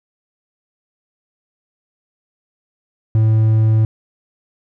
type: tone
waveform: triangle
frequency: 110 Hz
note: A2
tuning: in tune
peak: -8 dBFS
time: 3.15-3.85 s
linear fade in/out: 0 ms
effects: none